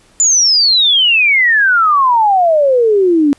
sine exponential sweep, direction down, 7150 to 277.2 Hz, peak -7 dBFS, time 0.2-3.33 s, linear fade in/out 0 ms, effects pink hiss -49 dBFS RMS until 3.38 s + resampled to 24000 Hz

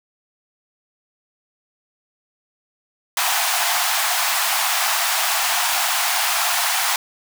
pink high-pass noise, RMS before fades -20 dBFS, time 3.17-6.96 s, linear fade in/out 2 ms, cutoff 670 Hz, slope 96 dB/octave, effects none

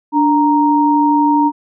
sine tone pair together, 293.3 / 932.3 Hz, D4 / A#5, -2 / 0 cents, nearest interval octave + minor sixth, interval 2002 cents, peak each -12 dBFS, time 0.12-1.52 s, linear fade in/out 50 ms, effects none

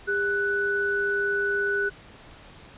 sine tone pair together, 402.6 / 1486 Hz, G4 / F#6, +46 / +7 cents, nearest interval octave + major seventh, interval 2261 cents, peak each -27 / -24 dBFS, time 0.07-1.9 s, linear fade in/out 20 ms, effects pink hiss -48 dBFS RMS until 2.77 s + resampled to 8000 Hz

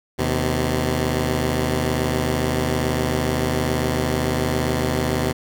10% pulse tone pair together, 77.78 / 127.27 Hz, D#2 / C3, 0 / -48 cents, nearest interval major sixth, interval 852 cents, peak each -14 dBFS, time 0.18-5.33 s, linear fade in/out 20 ms, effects none

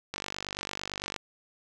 click train, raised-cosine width 0.2 ms, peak -16 dBFS, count 51, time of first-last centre 0.14-1.162 s, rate 48.9 Hz, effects none

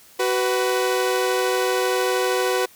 sawtooth tone pair together, 375 / 495.7 Hz, F#4 / B4, +23 / +6 cents, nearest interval perfect fourth, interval 483 cents, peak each -18 dBFS, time 0.19-2.66 s, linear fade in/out 10 ms, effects white hiss -50 dBFS RMS until 2.75 s

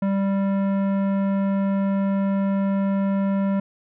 sine tone with tanh clipping, 196.2 Hz, G3, 2 cents sharp, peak -21 dBFS, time 0.02-3.6 s, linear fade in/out 5 ms, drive 15 dB, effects none

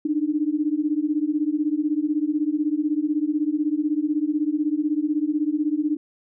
sine beating tone pair, 293.7 / 309.7 Hz, D4 / D#4, 0 / -8 cents, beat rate 16 Hz, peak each -23 dBFS, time 0.05-5.97 s, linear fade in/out 5 ms, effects none

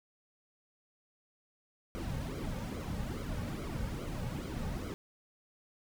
brown noise with flanger, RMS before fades -38 dBFS, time 1.95-4.94 s, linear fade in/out 0 ms, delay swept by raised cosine 1.1 to 3 ms, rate 2.4 Hz, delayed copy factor -0.75, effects none

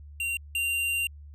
square tone pair in turn, 2761 / 2774 Hz, F7 / F7, -20 / -12 cents, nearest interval unison, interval 8 cents, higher second, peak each -28 / -26 dBFS, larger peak second, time 0.2-0.37 / 0.55-1.07 s, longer second, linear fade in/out 2 ms, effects added 73 Hz sine -43 dBFS peak until 1.34 s + resampled to 32000 Hz

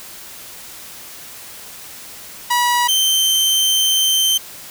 sawtooth tone pair in turn, 969 / 3109 Hz, B5 / G7, -33 / -15 cents, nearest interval octave + minor sixth, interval 2018 cents, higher second, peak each -10 dBFS, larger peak neither, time 2.5-2.88 / 2.88-4.38 s, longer second, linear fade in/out 10 ms, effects white hiss -36 dBFS RMS until 4.7 s

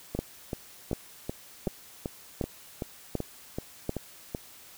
two click trains, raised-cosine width 2 ms, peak -18 / -15 dBFS, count 12 / 6, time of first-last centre 0.15-4.348 / 0.19-3.894 s, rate 2.62 / 1.35 Hz, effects white hiss -51 dBFS RMS until 4.77 s

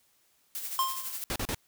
blue noise with tremolo, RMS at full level -35 dBFS, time 0.55-1.24 s, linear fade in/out 0 ms, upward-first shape sine, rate 12 Hz, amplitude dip 50%
square tone with exponential decay, 1057 Hz, C6, 17 cents sharp, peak -23 dBFS, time 0.79-1.17 s, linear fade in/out 1 ms, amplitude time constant 82 ms
pink noise bursts, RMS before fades -32 dBFS, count 3, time 1.3-1.546 s, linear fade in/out 0 ms, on 58 ms, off 36 ms
effects white hiss -68 dBFS RMS until 1.67 s

